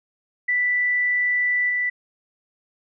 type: tone with level steps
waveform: sine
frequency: 1975.5 Hz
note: B6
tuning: in tune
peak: -18 / -20 dBFS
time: 0.48-1.9 s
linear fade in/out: 10 ms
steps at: 1.69 s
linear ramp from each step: 10 ms
effects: none